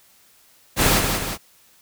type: noise with echo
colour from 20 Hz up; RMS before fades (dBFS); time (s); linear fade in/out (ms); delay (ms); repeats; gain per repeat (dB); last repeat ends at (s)
pink; -17; 0.76-1.02; 50; 180; 2; -5; 1.38
effects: white hiss -55 dBFS RMS until 1.81 s